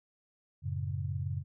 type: chord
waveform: sine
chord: F# minor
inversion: none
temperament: just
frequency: 92.5 / 111 / 138.75 Hz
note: F#2 / A2 / C#3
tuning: 0 / +16 / +2 cents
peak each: -35 / -39 / -36 dBFS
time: 0.62-1.44 s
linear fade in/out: 50 ms
effects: none